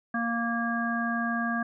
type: harmonic tone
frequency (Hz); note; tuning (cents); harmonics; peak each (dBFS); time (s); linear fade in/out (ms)
233.1; A#3; 0; 1 / 3 / 5 / 7; -29 / -34 / -34 / -31; 0.14-1.63; 5
effects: none